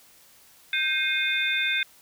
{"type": "tone cluster", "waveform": "sine", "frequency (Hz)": [1570, 2136, 2486, 3576], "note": ["G6", "C7", "D#7", "A7"], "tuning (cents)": [2, 35, -2, 27], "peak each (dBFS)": -28, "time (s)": [0.73, 1.83], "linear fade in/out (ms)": 2, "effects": ["white hiss -55 dBFS RMS until 2.01 s"]}